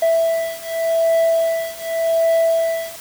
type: beating tone pair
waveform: triangle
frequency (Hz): 659.3 / 660.16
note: E5 / E5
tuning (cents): 0 / +2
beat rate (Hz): 0.86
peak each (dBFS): -17 / -16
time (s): 0.02-2.96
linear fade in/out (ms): 5
effects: white hiss -36 dBFS RMS until 3 s